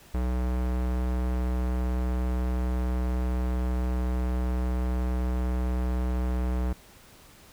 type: tone with low-pass filter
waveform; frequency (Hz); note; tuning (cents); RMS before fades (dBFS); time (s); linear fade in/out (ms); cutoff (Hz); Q
square; 62.1; B1; +10; -27; 0.14-6.73; 5; 1600; 0.57
effects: pink hiss -53 dBFS RMS until 7.52 s